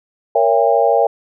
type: chord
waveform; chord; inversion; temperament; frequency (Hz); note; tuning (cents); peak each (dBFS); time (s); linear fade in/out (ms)
sine; A# diminished seventh; none; just; 466.2 / 559.4 / 671.3 / 805.5; A#4 / C#5 / E5 / G5; 0 / +16 / +31 / +47; -16; 0.35-1.07; 5
effects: none